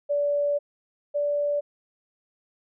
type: tone pair in turn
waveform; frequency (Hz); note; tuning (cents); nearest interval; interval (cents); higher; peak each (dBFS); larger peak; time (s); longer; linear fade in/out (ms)
sine; 578 / 581.3; D5 / D5; -28 / -18; unison; 10; second; -21 / -22; first; 0.09-0.59 / 1.14-1.61; first; 20
effects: none